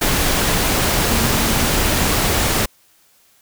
sine tone in noise, 228.2 Hz, A#3, 37 cents flat, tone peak -23 dBFS, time 1.09-1.65 s, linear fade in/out 10 ms, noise pink, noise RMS -17 dBFS, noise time 0.01-2.66 s, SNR -9 dB, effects white hiss -55 dBFS RMS until 3.41 s

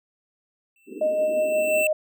square tone with exponential growth, 2675 Hz, E7, 25 cents sharp, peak -21 dBFS, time 0.76-1.87 s, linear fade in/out 2 ms, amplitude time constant 240 ms
white band-pass noise, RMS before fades -38 dBFS, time 0.86-1.86 s, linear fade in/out 50 ms, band 210 to 450 Hz, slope 96 dB/octave
sine tone with tremolo, 618 Hz, D#5, 12 cents flat, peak -18 dBFS, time 1.01-1.93 s, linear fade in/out 5 ms, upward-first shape sine, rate 5.7 Hz, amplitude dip 35%
effects none

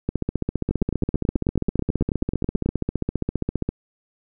two click trains, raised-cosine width 3 ms, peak -10 / -9 dBFS, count 19 / 55, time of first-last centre 0.71-2.66 / 0.09-3.69 s, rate 9.23 / 15 Hz, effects none

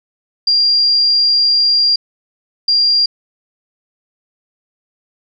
sine tone bursts at uneven times, 4778 Hz, D8, 29 cents sharp, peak -9 dBFS, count 2, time 0.47-1.96 / 2.68-3.06 s, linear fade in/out 5 ms, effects none

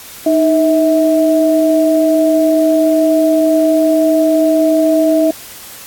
sine tone pair together, 311.1 / 647.1 Hz, D#4 / E5, 0 / -32 cents, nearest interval octave + minor second, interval 1268 cents, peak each -11 dBFS, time 0.26-5.31 s, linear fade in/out 5 ms, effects white hiss -33 dBFS RMS until 5.86 s + AAC 64 kbps

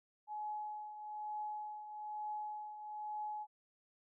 sine tone with tremolo, 846 Hz, G#5, 32 cents sharp, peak -38 dBFS, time 0.27-3.47 s, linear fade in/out 50 ms, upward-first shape triangle, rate 1.1 Hz, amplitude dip 65%, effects none

